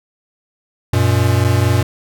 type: tone pair together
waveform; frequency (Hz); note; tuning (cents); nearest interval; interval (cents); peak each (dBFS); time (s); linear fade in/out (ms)
square; 94.4 / 118.73; F#2 / A#2; +35 / +32; major third; 397; -15; 0.93-1.83; 5
effects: none